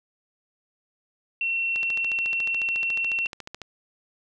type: tone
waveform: sine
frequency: 2716 Hz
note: F7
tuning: 49 cents flat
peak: -23 dBFS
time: 1.41-3.27 s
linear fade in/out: 2 ms
type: click train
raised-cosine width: 0.2 ms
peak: -19 dBFS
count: 27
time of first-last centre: 1.76-3.617 s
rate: 14 Hz
effects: none